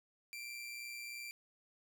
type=tone with amplitude modulation; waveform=sawtooth; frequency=2356 Hz; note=D7; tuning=5 cents sharp; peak=-39 dBFS; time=0.33-1.31 s; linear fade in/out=0 ms; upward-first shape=sine; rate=123 Hz; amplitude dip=40%; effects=none